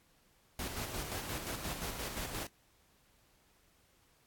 pink noise with tremolo, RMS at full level -39 dBFS, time 0.59-2.47 s, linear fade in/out 2 ms, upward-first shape square, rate 5.7 Hz, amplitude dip 40%, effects pink hiss -69 dBFS RMS until 4.26 s + AAC 64 kbps

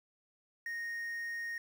triangle tone with quantisation, 1859 Hz, A#6, 5 cents flat, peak -35 dBFS, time 0.66-1.58 s, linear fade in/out 2 ms, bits 10, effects none

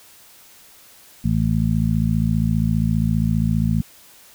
harmonic tone, 55 Hz, A1, in tune, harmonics 1 / 2 / 3 / 4, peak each -24 / -22 / -20 / -22 dBFS, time 1.24-3.82 s, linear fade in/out 10 ms, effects white hiss -48 dBFS RMS until 4.34 s

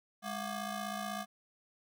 20% pulse ring-modulated tone, 467.9 Hz, A#4, 6 cents sharp, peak -29 dBFS, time 0.22-1.26 s, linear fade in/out 50 ms, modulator 262 Hz, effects none

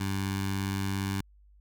15% pulse tone with notch filter, 97.3 Hz, G2, 12 cents flat, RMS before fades -31 dBFS, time 0-1.21 s, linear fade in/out 5 ms, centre 500 Hz, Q 0.73, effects added 50 Hz sine -55 dBFS peak until 1.6 s

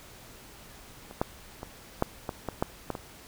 clicks, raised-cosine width 1 ms, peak -28 / -11 / -23 / -9 / -17 / -17 / -11 / -16 / -21 dBFS, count 9, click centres 1.111 / 1.215 / 1.631 / 2.024 / 2.292 / 2.487 / 2.625 / 2.903 / 2.952 s, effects pink hiss -50 dBFS RMS until 3.27 s

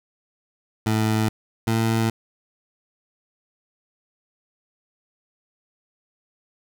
20% pulse tone pair in turn, 109.4 / 112.74 Hz, A2 / A2, -9 / +43 cents, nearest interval minor second, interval 52 cents, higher second, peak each -14 / -14 dBFS, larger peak neither, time 0.86-1.29 / 1.67-2.1 s, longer neither, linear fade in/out 5 ms, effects none

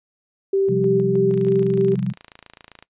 sine tone with tremolo, 390 Hz, G4, 9 cents flat, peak -15 dBFS, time 0.53-1.95 s, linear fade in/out 5 ms, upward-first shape square, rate 3.2 Hz, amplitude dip 30%
sine chord, C suspended fourth, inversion none, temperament equal, 130.81 / 174.61 / 196 Hz, C3 / F3 / G3, 0 / 0 / 0 cents, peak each -24 dBFS, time 0.68-2.13 s, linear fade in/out 20 ms
click train, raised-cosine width 0.2 ms, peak -23 dBFS, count 42, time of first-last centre 1.34-2.826 s, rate 27.6 Hz
effects noise-tail reverb RT60 0.1 s tail -20 dB re dry + resampled to 8000 Hz

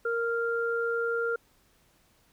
sine tone pair together, 465.1 / 1393.7 Hz, A#4 / F6, -4 / -4 cents, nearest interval octave + perfect fifth, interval 1900 cents, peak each -28 / -30 dBFS, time 0.05-1.36 s, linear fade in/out 5 ms, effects pink hiss -65 dBFS RMS until 2.32 s

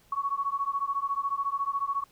sine beating tone pair, 1108.7 / 1122.7 Hz, C#6 / C#6, 0 / +22 cents, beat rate 14 Hz, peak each -30 dBFS, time 0.12-2.04 s, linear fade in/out 5 ms, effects pink hiss -62 dBFS RMS until 2.11 s

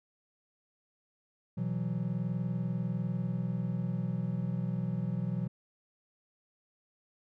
triangle chord, B suspended fourth, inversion none, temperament equal, 123.47 / 164.81 / 185 Hz, B2 / E3 / F#3, 0 / 0 / 0 cents, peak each -33 dBFS, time 1.57-5.48 s, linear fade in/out 10 ms, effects none

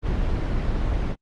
brown noise, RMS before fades -23 dBFS, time 0.02-1.16 s, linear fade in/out 50 ms, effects low-pass 4000 Hz 12 dB/octave + Opus 24 kbps

